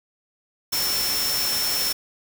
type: tone in noise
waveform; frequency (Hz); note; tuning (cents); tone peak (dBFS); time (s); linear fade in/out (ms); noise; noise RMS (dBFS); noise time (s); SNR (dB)
sine; 5400; E8; +41; -24; 0.72-1.93; 10; white; -26; 0.72-1.93; -1
effects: none